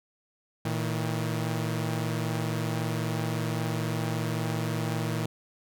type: tone pair together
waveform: sawtooth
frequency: 114.12 / 159.3 Hz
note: A#2 / D#3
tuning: -36 / +41 cents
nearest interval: tritone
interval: 577 cents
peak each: -26 / -27 dBFS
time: 0.65-5.26 s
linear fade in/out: 5 ms
effects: none